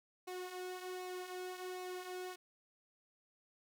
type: tone with flanger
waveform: sawtooth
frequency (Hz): 365.8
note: F#4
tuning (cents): -20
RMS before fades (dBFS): -45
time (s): 0.27-2.36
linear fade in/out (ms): 10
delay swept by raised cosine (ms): 0.6 to 3.8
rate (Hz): 1.3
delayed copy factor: -0.55
effects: none